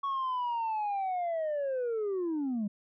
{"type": "linear sweep", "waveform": "sine", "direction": "down", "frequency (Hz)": [1118, 196], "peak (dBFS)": -27, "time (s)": [0.03, 2.68], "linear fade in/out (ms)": 10, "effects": ["tanh soft clip ceiling -28 dBFS"]}